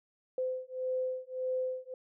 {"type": "beating tone pair", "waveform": "sine", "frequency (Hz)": [512, 513.7], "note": ["C5", "C5"], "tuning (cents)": [-38, -32], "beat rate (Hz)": 1.7, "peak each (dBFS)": [-35, -35], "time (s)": [0.38, 1.94], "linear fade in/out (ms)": 2, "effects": []}